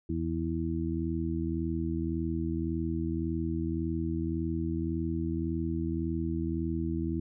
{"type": "harmonic tone", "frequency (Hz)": 81.8, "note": "E2", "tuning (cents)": -13, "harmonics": [1, 2, 3, 4], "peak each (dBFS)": [-34, -35, -36, -33], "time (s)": [0.09, 7.2], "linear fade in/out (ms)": 5, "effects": []}